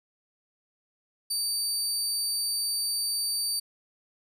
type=tone; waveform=25% pulse; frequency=4618 Hz; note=D8; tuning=30 cents flat; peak=-22 dBFS; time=1.3-3.6 s; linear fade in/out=10 ms; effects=none